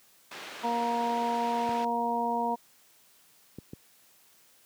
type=band-pass noise; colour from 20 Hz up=white; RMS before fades=-43 dBFS; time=0.31-1.85 s; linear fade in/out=5 ms; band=250 to 3000 Hz; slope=12 dB/octave
type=harmonic tone; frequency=235.5 Hz; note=A#3; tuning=18 cents sharp; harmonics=1 / 2 / 3 / 4; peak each=-34 / -35 / -32 / -29 dBFS; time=0.63-2.56 s; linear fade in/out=20 ms
type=clicks; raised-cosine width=3 ms; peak=-26 dBFS; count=3; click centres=1.691 / 3.586 / 3.734 s
effects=white hiss -61 dBFS RMS until 4.65 s + high-pass 100 Hz 12 dB/octave